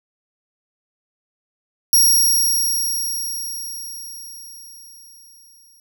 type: tone with exponential decay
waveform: 10% pulse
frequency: 5610 Hz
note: F8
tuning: 7 cents sharp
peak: -4 dBFS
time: 1.93-5.8 s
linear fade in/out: 1 ms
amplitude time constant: 840 ms
effects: none